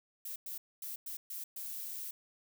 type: noise bursts at uneven times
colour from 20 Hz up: violet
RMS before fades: -42 dBFS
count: 6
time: 0.25-0.36 / 0.46-0.58 / 0.82-0.96 / 1.06-1.17 / 1.3-1.44 / 1.56-2.11 s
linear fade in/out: 5 ms
effects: none